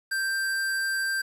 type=tone; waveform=square; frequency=1574 Hz; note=G6; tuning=7 cents sharp; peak=-26 dBFS; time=0.11-1.22 s; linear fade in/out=10 ms; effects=resampled to 32000 Hz + 9-bit